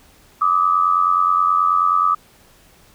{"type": "tone pair together", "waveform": "sine", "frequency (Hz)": [1174.7, 1264.1], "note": ["D6", "D#6"], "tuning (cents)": [0, 27], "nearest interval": "minor second", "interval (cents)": 127, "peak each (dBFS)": -16, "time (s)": [0.41, 2.15], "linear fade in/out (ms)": 10, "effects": ["pink hiss -51 dBFS RMS until 2.94 s"]}